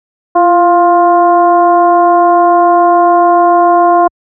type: tone with frequency modulation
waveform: sine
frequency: 698.5 Hz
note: F5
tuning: in tune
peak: -4 dBFS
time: 0.35-4.08 s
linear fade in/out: 10 ms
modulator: 356 Hz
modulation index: 1
effects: high-pass 60 Hz 12 dB/octave